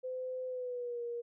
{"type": "tone with pitch glide", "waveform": "sine", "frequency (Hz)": [511, 474], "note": ["C5", "A#4"], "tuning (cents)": [-41, 29], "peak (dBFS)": -36, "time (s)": [0.03, 1.22], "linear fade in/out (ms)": 20, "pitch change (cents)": -130, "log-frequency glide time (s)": [0.47, 1.02], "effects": []}